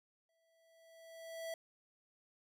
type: tone with exponential growth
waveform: square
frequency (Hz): 657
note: E5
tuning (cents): -6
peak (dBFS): -40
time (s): 0.29-1.54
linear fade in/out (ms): 2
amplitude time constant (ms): 270
effects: none